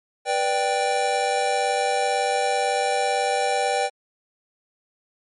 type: chord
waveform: square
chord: G major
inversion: first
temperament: just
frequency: 490 / 588 / 784 Hz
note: B4 / D5 / G5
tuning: -14 / +2 / 0 cents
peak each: -27 / -27 / -23 dBFS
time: 0.25-3.9 s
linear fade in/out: 50 ms
effects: MP3 48 kbps